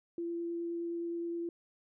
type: tone with vibrato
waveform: sine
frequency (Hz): 340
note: F4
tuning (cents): -46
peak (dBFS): -34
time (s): 0.18-1.49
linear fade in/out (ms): 2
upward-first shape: triangle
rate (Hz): 9.6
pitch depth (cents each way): 8
effects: none